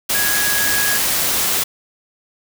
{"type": "tone in noise", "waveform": "sine", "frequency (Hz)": 1661.2, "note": "G#6", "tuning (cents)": 0, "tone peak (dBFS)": -20, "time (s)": [0.14, 0.98], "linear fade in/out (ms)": 10, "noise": "white", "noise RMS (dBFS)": -18, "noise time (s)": [0.09, 1.64], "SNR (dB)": -5, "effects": []}